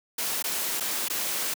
white noise with dropouts, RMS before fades -29 dBFS, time 0.18-1.54 s, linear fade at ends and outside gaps 5 ms, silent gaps 0.425-0.44 / 0.8-0.806 / 1.084-1.099 s, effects high-pass 200 Hz 12 dB/octave

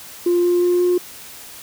sine tone with pitch steps, 350 / 352.2 / 354.5 / 356.7 Hz, F4 / F4 / F4 / F4, +4 / +15 / +26 / +37 cents, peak -12 dBFS, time 0.26-0.98 s, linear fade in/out 5 ms, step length 180 ms, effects tanh soft clip ceiling -10 dBFS + white hiss -38 dBFS RMS until 1.62 s

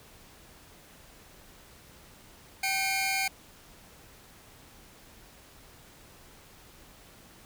sawtooth tone cluster, 773 / 2172 / 2397 Hz, G5 / C#7 / D7, -24 / -36 / +35 cents, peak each -28 dBFS, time 2.63-3.28 s, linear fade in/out 5 ms, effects pink hiss -54 dBFS RMS until 7.45 s

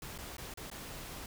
pink noise with dropouts, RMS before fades -45 dBFS, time 0.02-1.26 s, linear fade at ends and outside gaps 2 ms, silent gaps 0.179-0.186 / 0.368-0.381 / 0.539-0.573 / 0.701-0.714 s, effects none

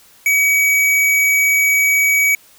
square tone, 2269 Hz, C#7, 40 cents sharp, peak -12 dBFS, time 0.26-2.35 s, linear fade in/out 2 ms, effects white hiss -48 dBFS RMS until 2.58 s

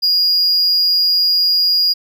triangle tone, 4862 Hz, D#8, 41 cents flat, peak -10 dBFS, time 0.02-1.94 s, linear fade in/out 20 ms, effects none

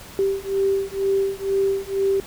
sine beating tone pair, 390 / 392.1 Hz, G4 / G4, -9 / 0 cents, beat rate 2.1 Hz, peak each -22 dBFS, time 0.19-2.2 s, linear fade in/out 0 ms, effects pink hiss -41 dBFS RMS until 2.26 s

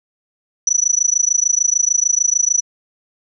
sine tone with amplitude modulation, 5920 Hz, F#8, in tune, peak -9 dBFS, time 0.67-2.61 s, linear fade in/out 2 ms, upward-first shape sine, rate 26.7 Hz, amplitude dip 100%, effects none

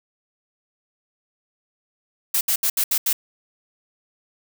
blue noise bursts at uneven times, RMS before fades -20 dBFS, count 6, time 2.34-2.41 / 2.48-2.56 / 2.63-2.7 / 2.77-2.84 / 2.91-2.98 / 3.06-3.13 s, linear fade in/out 5 ms, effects none

